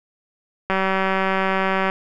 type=click train; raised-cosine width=0.5 ms; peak=-6 dBFS; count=230; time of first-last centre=0.7-1.899 s; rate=191 Hz; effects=none